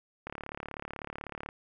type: click train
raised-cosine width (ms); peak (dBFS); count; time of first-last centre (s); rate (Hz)
0.5; -23; 45; 0.27-1.489; 36.1
effects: none